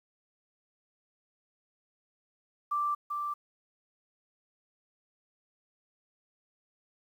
sine tone with echo, 1174.7 Hz, D6, in tune, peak -27 dBFS, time 2.71-2.95 s, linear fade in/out 10 ms, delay 390 ms, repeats 1, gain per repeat -4 dB, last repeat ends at 3.34 s, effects 10-bit

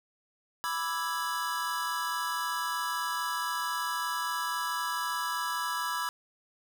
square chord, E dominant seventh, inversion second, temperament equal, 987.8 / 1174.7 / 1318.5 / 1661.2 Hz, B5 / D6 / E6 / G#6, 0 / 0 / 0 / 0 cents, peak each -35 / -38 / -37 / -37 dBFS, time 0.64-6.09 s, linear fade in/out 0 ms, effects none

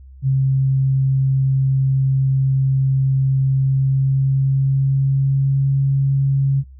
sine tone with pitch glide, 134.1 to 137 Hz, C3 to C#3, +43 to -20 cents, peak -13 dBFS, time 0.22-6.64 s, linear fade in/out 50 ms, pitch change +37 cents, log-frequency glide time 3.5-5.73 s, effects noise-tail reverb RT60 0.2 s tail -23 dB re dry + added 66 Hz sine -38 dBFS peak until 6.79 s

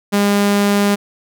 sawtooth tone, 202.8 Hz, G#3, 41 cents flat, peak -8 dBFS, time 0.12-0.96 s, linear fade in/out 20 ms, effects none

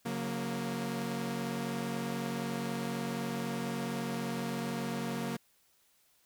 sawtooth chord, F# major, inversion second, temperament equal with one note detuned, 138.59 / 182.45 / 233.1 Hz, C#3 / F#3 / A#3, 0 / -24 / 0 cents, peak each -37 / -35 / -32 dBFS, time 0.05-5.37 s, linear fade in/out 10 ms, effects white hiss -69 dBFS RMS until 6.25 s

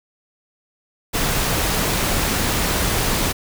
pink noise, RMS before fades -20 dBFS, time 1.13-3.33 s, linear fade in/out 20 ms, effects none

